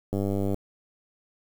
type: click train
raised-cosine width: 2 ms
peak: -15 dBFS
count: 42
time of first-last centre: 0.13-0.544 s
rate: 99.1 Hz
effects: 7-bit